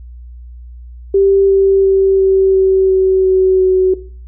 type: tone with pitch steps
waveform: sine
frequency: 392 / 389.3 / 386.6 / 383.9 / 381.3 / 378.6 / 376 / 373.4 Hz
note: G4 / G4 / G4 / G4 / G4 / F#4 / F#4 / F#4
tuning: 0 / -12 / -24 / -36 / -48 / +40 / +28 / +16 cents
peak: -7 dBFS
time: 1.14-3.94 s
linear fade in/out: 5 ms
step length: 350 ms
effects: noise-tail reverb RT60 0.4 s tail -17 dB re dry + added 60 Hz sine -30 dBFS peak until 4.27 s